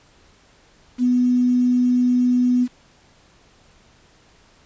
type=tone with quantisation; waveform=sine; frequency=247.8 Hz; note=B3; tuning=6 cents sharp; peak=-14 dBFS; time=0.98-2.68 s; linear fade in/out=50 ms; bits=7; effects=pink hiss -54 dBFS RMS until 4.65 s + resampled to 16000 Hz